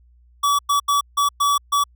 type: tone bursts at uneven times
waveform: square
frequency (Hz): 1143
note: D6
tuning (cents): -47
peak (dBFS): -16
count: 6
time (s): 0.43-0.59 / 0.69-0.8 / 0.88-1.01 / 1.17-1.29 / 1.4-1.58 / 1.72-1.84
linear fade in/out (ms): 10
effects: added 60 Hz sine -50 dBFS peak until 1.95 s